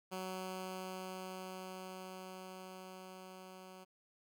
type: tone with level ramp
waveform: 10% pulse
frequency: 186.5 Hz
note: F#3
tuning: 14 cents sharp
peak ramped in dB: -32 to -44 dBFS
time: 0.11-3.85 s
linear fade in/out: 20 ms
effects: none